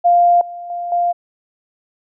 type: tone with level steps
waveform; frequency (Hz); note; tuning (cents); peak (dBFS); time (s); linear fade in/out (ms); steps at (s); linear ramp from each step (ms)
sine; 698.5; F5; 0; -8 / -27 / -21 / -13; 0.04-1.13; 20; 0.41 / 0.7 / 0.92; 2
effects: none